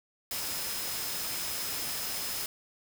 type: tone in noise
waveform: sine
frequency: 5110 Hz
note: D#8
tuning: 45 cents sharp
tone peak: -41 dBFS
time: 0.31-2.46 s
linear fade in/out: 2 ms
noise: white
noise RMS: -35 dBFS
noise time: 0.31-2.46 s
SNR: -9 dB
effects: none